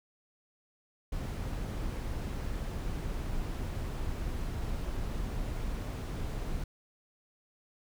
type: noise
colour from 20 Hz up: brown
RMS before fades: -35 dBFS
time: 1.12-6.64 s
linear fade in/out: 5 ms
effects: none